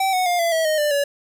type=tone with pitch steps; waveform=square; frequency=770 / 737.4 / 706.1 / 676.2 / 647.5 / 620 / 593.8 / 568.6 Hz; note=G5 / F#5 / F5 / E5 / E5 / D#5 / D5 / C#5; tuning=-31 / -6 / +19 / +44 / -31 / -6 / +19 / +44 cents; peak=-18 dBFS; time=0-1.04 s; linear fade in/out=5 ms; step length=130 ms; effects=none